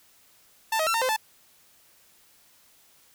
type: tone with pitch steps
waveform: sawtooth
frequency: 889 / 632 / 1351 / 911 / 515 / 876 Hz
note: A5 / D#5 / E6 / A#5 / C5 / A5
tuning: +18 / +27 / +42 / -40 / -28 / -8 cents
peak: -19 dBFS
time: 0.72-1.164 s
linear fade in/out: 5 ms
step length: 74 ms
effects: white hiss -59 dBFS RMS until 3.14 s